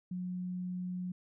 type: tone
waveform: sine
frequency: 181.1 Hz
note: F#3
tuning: 37 cents flat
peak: -35 dBFS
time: 0.11-1.12 s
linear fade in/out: 5 ms
effects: none